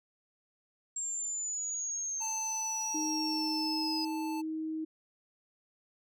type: exponential sweep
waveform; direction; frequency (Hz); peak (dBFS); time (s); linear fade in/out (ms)
sine; down; 7459 to 4978; -33; 0.96-4.05; 5
type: tone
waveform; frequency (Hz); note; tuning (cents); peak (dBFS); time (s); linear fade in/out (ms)
square; 880; A5; 0; -39; 2.2-4.42; 20
type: tone with pitch glide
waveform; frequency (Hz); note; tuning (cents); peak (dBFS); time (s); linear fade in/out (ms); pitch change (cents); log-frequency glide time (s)
sine; 311.1 to 316; D#4 to D#4; 0 to +27; -33; 2.94-4.85; 10; +27; 3.57-3.95
effects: none